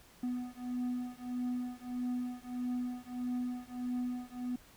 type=beating tone pair; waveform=triangle; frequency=246.9 / 248.5 Hz; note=B3 / B3; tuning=0 / +11 cents; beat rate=1.6 Hz; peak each=-36 / -36 dBFS; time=0.23-4.56 s; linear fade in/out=5 ms; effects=pink hiss -60 dBFS RMS until 4.76 s